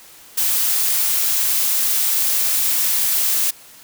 blue noise, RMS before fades -18 dBFS, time 0.37-3.51 s, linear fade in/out 10 ms, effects white hiss -44 dBFS RMS until 3.83 s

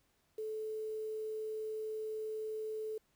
sine tone with quantisation, 434.6 Hz, A4, 21 cents flat, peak -37 dBFS, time 0.38-2.98 s, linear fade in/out 5 ms, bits 10, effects pink hiss -75 dBFS RMS until 3.15 s

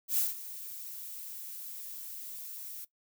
violet noise with ADSR envelope, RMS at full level -27 dBFS, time 0.08-2.85 s, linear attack 90 ms, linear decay 170 ms, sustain -16 dB, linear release 9 ms, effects noise-tail reverb RT60 0.1 s tail -17 dB re dry

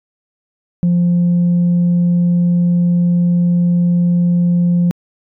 sine tone, 174.7 Hz, F3, 1 cent sharp, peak -8 dBFS, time 0.83-4.91 s, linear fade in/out 0 ms, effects tanh soft clip ceiling -8 dBFS

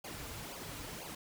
pink noise with flanger, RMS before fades -45 dBFS, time 0.04-1.15 s, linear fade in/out 5 ms, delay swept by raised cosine 0.52 to 5.52 ms, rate 2 Hz, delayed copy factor -0.75, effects none

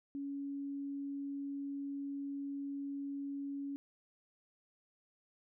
sine tone, 280 Hz, C#4, 18 cents sharp, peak -38 dBFS, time 0.15-3.76 s, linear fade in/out 0 ms, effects none

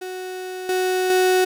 35% pulse tone with level steps, 370 Hz, F#4, in tune, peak -27 / -17 / -13 dBFS, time 0.01-1.45 s, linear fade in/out 10 ms, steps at 0.69 / 1.1 s, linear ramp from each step 2 ms, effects none

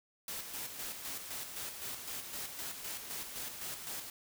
white noise with tremolo, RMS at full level -41 dBFS, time 0.28-4.1 s, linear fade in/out 2 ms, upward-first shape square, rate 3.9 Hz, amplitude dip 45%, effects none

